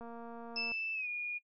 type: click train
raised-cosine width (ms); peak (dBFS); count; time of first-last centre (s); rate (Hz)
1; -35; 166; 0.01-0.718; 233
type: tone with exponential decay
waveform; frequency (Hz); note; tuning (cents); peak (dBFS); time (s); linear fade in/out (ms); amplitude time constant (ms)
sine; 5220; E8; -18; -35; 0.56-1.07; 1; 110
type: tone with pitch glide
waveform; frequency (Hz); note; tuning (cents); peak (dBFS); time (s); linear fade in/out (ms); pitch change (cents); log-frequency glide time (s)
sine; 2643 to 2438; E7 to D#7; +4 to -36; -35; 0.56-1.39; 20; -140; 0.94-1.08
effects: noise-tail reverb RT60 0.1 s tail -20 dB re dry